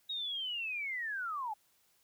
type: linear sweep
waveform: sine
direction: down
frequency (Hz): 3800 to 810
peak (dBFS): -35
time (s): 0.09-1.54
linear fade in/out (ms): 10
effects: white hiss -71 dBFS RMS until 2.03 s